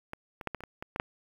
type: clicks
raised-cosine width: 0.5 ms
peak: -22 / -25 / -16 / -19 / -30 / -25 / -23 / -19 / -12 dBFS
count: 9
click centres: 0.134 / 0.412 / 0.473 / 0.547 / 0.606 / 0.637 / 0.825 / 0.961 / 0.999 s
effects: 8-bit